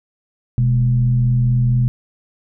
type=tone with frequency modulation; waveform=sine; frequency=124.2 Hz; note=B2; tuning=10 cents sharp; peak=-12 dBFS; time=0.58-1.88 s; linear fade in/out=0 ms; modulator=84.3 Hz; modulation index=0.43; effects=none